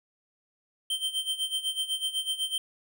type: tone with tremolo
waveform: square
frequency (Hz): 3125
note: G7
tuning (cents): -6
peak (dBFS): -26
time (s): 0.9-2.58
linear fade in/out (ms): 2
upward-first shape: sine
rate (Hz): 8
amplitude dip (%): 80
effects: none